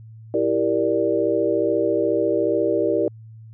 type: chord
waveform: sine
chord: E half-diminished seventh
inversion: none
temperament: equal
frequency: 329.6 / 392 / 466.2 / 587.3 Hz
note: E4 / G4 / Bb4 / D5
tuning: 0 / 0 / 0 / 0 cents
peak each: -23 dBFS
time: 0.34-3.08 s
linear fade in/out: 2 ms
effects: added 111 Hz sine -39 dBFS peak until 3.53 s